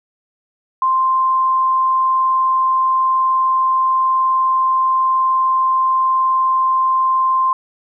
sine tone, 1046.5 Hz, C6, in tune, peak -12 dBFS, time 0.82-7.53 s, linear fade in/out 2 ms, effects none

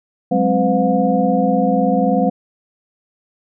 sine tone cluster, 187.1 / 207.4 / 263.9 / 507 / 714 Hz, F#3 / G#3 / C4 / B4 / F5, +20 / -2 / +15 / +45 / +38 cents, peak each -19 dBFS, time 0.31-2.3 s, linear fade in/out 10 ms, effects none

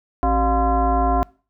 sine tone with frequency modulation, 382.2 Hz, G4, 44 cents flat, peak -15 dBFS, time 0.23-1.23 s, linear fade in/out 0 ms, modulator 326 Hz, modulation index 2, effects noise-tail reverb RT60 0.4 s tail -24 dB re dry

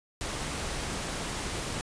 pink noise, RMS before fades -34 dBFS, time 0.21-1.81 s, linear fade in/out 0 ms, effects resampled to 22050 Hz

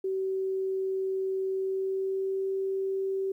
sine tone with pitch glide, 381.8 to 385.8 Hz, G4 to G4, -46 to -28 cents, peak -27 dBFS, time 0.04-3.32 s, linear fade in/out 5 ms, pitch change +18 cents, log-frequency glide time 1.49-2.5 s, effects 11-bit

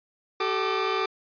sawtooth tone cluster, 382.3 / 437.6 / 1189 Hz, G4 / A4 / D6, -43 / -9 / +21 cents, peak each -24 / -26 / -24 dBFS, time 0.4-1.06 s, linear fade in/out 5 ms, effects resampled to 11025 Hz

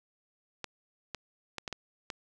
clicks, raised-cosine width 0.2 ms, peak -19 dBFS, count 6, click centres 0.643 / 1.147 / 1.583 / 1.678 / 1.727 / 2.102 s, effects 10-bit

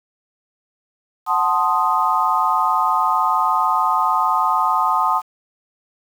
sine chord, F# diminished seventh, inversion none, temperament equal, 740 / 880 / 1046.5 / 1244.5 Hz, F#5 / A5 / C6 / Eb6, 0 / 0 / 0 / 0 cents, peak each -23 / -20 / -20 / -19 dBFS, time 1.26-5.22 s, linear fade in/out 50 ms, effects 7-bit

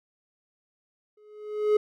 triangle tone with exponential growth, 422.4 Hz, G#4, 29 cents sharp, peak -14 dBFS, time 1.17-1.77 s, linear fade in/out 5 ms, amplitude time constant 130 ms, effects none

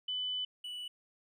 sine / triangle tone pair in turn, 3000 / 2959 Hz, F#7 / F#7, +23 / -1 cents, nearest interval unison, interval 24 cents, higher first, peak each -33 / -38 dBFS, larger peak first, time 0.08-0.45 / 0.64-0.88 s, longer first, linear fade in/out 5 ms, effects none

